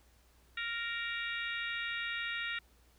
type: harmonic tone with a mistuned harmonic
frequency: 466.2 Hz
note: A#4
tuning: in tune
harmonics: 3 / 4 / 5 / 6 / 7 / 8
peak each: -41 / -39 / -42 / -43 / -49 / -45 dBFS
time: 0.57-2.59 s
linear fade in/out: 5 ms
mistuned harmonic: 7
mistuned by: +46 cents
effects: added 60 Hz sine -64 dBFS peak until 2.98 s + pink hiss -68 dBFS RMS until 2.98 s